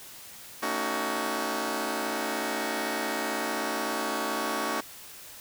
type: chord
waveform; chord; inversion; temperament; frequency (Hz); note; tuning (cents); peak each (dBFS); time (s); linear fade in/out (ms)
10% pulse; D# half-diminished seventh; second; just; 224 / 280 / 311.1 / 373.4; A3 / C#4 / D#4 / F#4; +31 / +18 / 0 / +16; -26; 0.62-4.81; 10
effects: white hiss -46 dBFS RMS until 5.4 s